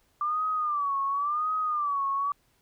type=tone with vibrato; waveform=sine; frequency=1177 Hz; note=D6; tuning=3 cents sharp; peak=-25 dBFS; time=0.21-2.32 s; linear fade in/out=2 ms; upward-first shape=sine; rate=0.93 Hz; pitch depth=120 cents each way; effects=pink hiss -68 dBFS RMS until 2.61 s